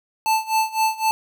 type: tone with tremolo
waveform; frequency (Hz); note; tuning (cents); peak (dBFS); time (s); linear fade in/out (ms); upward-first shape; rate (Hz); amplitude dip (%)
square; 880; A5; 0; -16; 0.26-1.11; 0; sine; 3.9; 90
effects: 8-bit